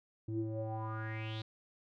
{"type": "tone with low-pass filter sweep", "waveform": "square", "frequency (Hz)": 110, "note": "A2", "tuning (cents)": 0, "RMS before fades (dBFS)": -39, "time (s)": [0.28, 1.42], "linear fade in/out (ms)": 5, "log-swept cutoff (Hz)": [260, 4000], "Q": 6.4, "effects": []}